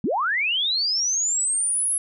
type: linear sweep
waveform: sine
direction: up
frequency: 160.9 to 11000 Hz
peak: -20 dBFS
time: 0.04-1.98 s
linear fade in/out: 2 ms
effects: none